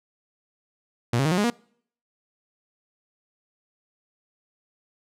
sawtooth tone with pitch steps, 118.9 / 136.58 / 156.89 / 180.22 / 207 / 237.8 Hz, A#2 / C#3 / D#3 / F#3 / G#3 / A#3, +35 / -25 / +15 / -45 / -5 / +35 cents, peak -16 dBFS, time 1.13-1.502 s, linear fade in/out 5 ms, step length 62 ms, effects noise-tail reverb RT60 0.6 s tail -26 dB re dry + low-pass 10000 Hz 12 dB/octave

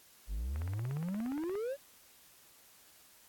triangle exponential sweep, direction up, 45.72 to 580 Hz, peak -32 dBFS, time 0.27-1.77 s, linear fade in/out 50 ms
click train, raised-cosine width 0.5 ms, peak -33 dBFS, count 18, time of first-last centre 0.56-1.554 s, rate 17.1 Hz
effects white hiss -61 dBFS RMS until 3.28 s + AAC 64 kbps

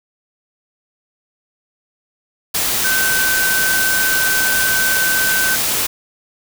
sine tone in noise, 1531 Hz, G6, 41 cents flat, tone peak -16 dBFS, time 2.84-5.56 s, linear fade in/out 10 ms, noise white, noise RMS -18 dBFS, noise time 2.54-5.87 s, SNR -1 dB, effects none

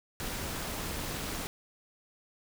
pink noise with amplitude modulation, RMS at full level -34 dBFS, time 0.2-1.47 s, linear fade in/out 0 ms, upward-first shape sine, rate 257 Hz, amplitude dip 55%, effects none

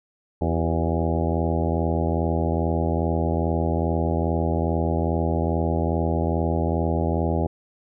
harmonic tone with a mistuned harmonic, 82.41 Hz, E2, in tune, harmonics 1 / 2 / 3 / 4 / 5 / 6 / 7 / 8 / 9 / 10, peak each -24 / -27 / -29 / -30 / -31 / -32 / -32 / -33 / -34 / -34 dBFS, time 0.41-7.47 s, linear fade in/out 5 ms, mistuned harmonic 5, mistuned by -59 cents, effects none

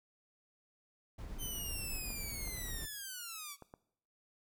brown noise with tremolo, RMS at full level -43 dBFS, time 1.18-2.86 s, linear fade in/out 10 ms, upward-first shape triangle, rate 8.1 Hz, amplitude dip 25%
5% pulse linear sweep, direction down, 3099 to 1108.7 Hz, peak -32 dBFS, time 1.38-3.57 s, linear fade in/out 50 ms
clicks, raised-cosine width 1 ms, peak -36 dBFS, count 4, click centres 2.104 / 2.477 / 3.623 / 3.739 s
effects noise-tail reverb RT60 0.7 s tail -20 dB re dry

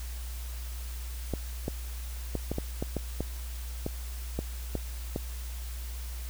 clicks, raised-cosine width 2 ms, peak -17 dBFS, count 12, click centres 1.337 / 1.681 / 2.353 / 2.516 / 2.584 / 2.825 / 2.967 / 3.206 / 3.864 / 4.39 / 4.753 / 5.161 s, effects added 60 Hz sine -35 dBFS peak until 6.29 s + white hiss -47 dBFS RMS until 6.29 s

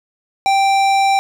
sine tone with hard clipping, 784 Hz, G5, in tune, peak -13 dBFS, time 0.46-1.19 s, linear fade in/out 0 ms, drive 15 dB, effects none

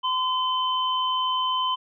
sine tone pair together, 1023 / 3066 Hz, C6 / G7, -39 / -39 cents, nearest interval octave + perfect fifth, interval 1900 cents, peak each -23 / -27 dBFS, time 0.03-1.76 s, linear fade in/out 20 ms, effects none

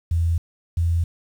sine tone pair in turn, 83.7 / 84.43 Hz, E2 / E2, +27 / +42 cents, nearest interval unison, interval 15 cents, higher second, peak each -17 dBFS, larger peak neither, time 0.11-0.38 / 0.77-1.04 s, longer neither, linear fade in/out 5 ms, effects 8-bit

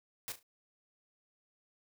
white noise with echo, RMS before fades -40 dBFS, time 0.28-0.32 s, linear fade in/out 0 ms, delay 36 ms, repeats 3, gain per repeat -11 dB, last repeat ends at 0.428 s, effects none

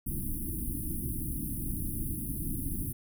pink band-stop noise, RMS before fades -34 dBFS, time 0.06-2.93 s, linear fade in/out 10 ms, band 340 to 9500 Hz, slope 96 dB/octave, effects none

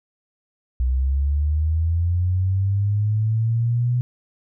sine linear sweep, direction up, 61.7 to 124 Hz, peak -17 dBFS, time 0.8-4.01 s, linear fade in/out 0 ms, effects none

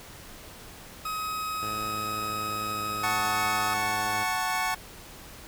40% pulse tone, 1267 Hz, D#6, 31 cents sharp, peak -29 dBFS, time 1.05-3.74 s, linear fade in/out 5 ms
10% pulse tone with pitch glide, 107.2 to 103.91 Hz, A2 to G#2, -45 to +1 cents, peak -29 dBFS, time 1.62-4.24 s, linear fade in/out 10 ms, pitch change -54 cents, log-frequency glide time 2.31-3.8 s
25% pulse chord, F# minor, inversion none, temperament equal, 740 / 880 / 1108.7 Hz, F#5 / A5 / C#6, 0 / 0 / 0 cents, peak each -27 dBFS, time 3.03-4.75 s, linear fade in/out 10 ms
effects pink hiss -46 dBFS RMS until 5.47 s

